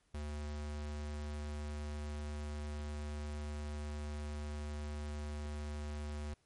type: tone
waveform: square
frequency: 74.3 Hz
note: D2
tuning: 21 cents sharp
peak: -40 dBFS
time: 0.14-6.34 s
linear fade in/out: 5 ms
effects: pink hiss -75 dBFS RMS until 6.45 s + MP3 48 kbps